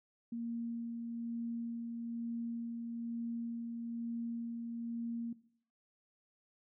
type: tone with tremolo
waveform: sine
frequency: 233.1 Hz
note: A#3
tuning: in tune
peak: -36 dBFS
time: 0.32-5.33 s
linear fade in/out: 5 ms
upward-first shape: sine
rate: 1.1 Hz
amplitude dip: 30%
effects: noise-tail reverb RT60 0.6 s tail -18 dB re dry